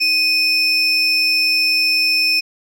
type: tone pair together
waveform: triangle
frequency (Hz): 2500 / 5316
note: D#7 / E8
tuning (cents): +8 / +14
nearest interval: octave + minor second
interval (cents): 1306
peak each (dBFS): -13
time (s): 0-2.41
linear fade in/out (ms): 20
effects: tanh soft clip ceiling -9 dBFS